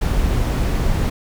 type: noise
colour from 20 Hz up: brown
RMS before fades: -18 dBFS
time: 0.01-1.1 s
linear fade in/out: 10 ms
effects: none